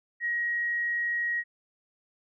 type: tone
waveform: sine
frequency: 1894 Hz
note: A#6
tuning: 27 cents sharp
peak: -26 dBFS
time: 0.2-1.44 s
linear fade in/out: 50 ms
effects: none